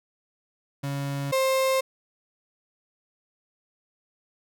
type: tone pair in turn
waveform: 35% pulse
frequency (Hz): 140 / 528.6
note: C#3 / C5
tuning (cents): +18 / +18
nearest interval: octave + major seventh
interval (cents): 2300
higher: second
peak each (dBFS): -26 / -19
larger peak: second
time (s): 0.83-1.32 / 1.32-1.81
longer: neither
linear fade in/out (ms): 10
effects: none